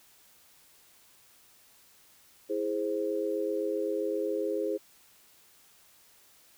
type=chord; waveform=sine; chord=E augmented; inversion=none; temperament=equal with one note detuned; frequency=327.7 / 415.3 / 523.3 Hz; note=E4 / G#4 / B#4; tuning=-10 / 0 / 0 cents; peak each=-34 / -31 / -33 dBFS; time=2.49-4.78 s; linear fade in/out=20 ms; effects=white hiss -60 dBFS RMS until 6.57 s